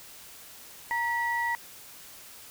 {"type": "tone pair together", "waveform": "sine", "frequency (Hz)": [932.5, 1943], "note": ["A#5", "B6"], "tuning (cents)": [0, -29], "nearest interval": "octave + minor second", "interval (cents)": 1271, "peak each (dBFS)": -28, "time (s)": [0.91, 1.55], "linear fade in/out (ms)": 0, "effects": ["tanh soft clip ceiling -19 dBFS", "white hiss -48 dBFS RMS until 2.5 s"]}